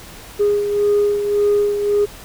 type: beating tone pair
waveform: sine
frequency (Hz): 410.9 / 412.7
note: G#4 / G#4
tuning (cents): -18 / -11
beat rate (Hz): 1.8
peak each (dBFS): -13 / -21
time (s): 0.39-2.06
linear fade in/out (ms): 20
effects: tanh soft clip ceiling -9 dBFS + pink hiss -38 dBFS RMS until 2.24 s